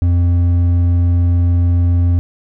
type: tone with hard clipping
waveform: sine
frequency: 87.31 Hz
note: F2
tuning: in tune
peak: -11 dBFS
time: 0.02-2.19 s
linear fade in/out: 0 ms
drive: 5 dB
effects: none